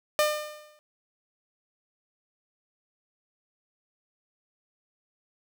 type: tone with exponential decay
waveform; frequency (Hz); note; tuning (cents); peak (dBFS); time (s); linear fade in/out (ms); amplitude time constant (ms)
sawtooth; 603; D5; +46; -15; 0.19-0.79; 0; 130
effects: none